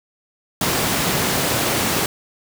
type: high-pass noise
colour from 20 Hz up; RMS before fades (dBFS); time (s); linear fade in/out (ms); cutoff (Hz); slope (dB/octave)
pink; -20; 0.61-2.06; 2; 110; 12
effects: none